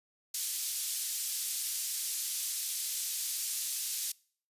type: band-pass noise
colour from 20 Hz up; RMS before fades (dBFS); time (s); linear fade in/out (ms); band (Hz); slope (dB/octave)
white; -35; 0.34-4.12; 5; 4500 to 13000; 12
effects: noise-tail reverb RT60 0.5 s tail -24 dB re dry + resampled to 32000 Hz